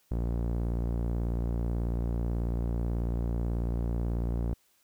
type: tone with low-pass filter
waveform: sawtooth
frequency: 58.27 Hz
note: A#1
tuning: in tune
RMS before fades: -30 dBFS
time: 0.11-4.54 s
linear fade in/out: 5 ms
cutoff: 600 Hz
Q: 0.57
effects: white hiss -68 dBFS RMS until 4.83 s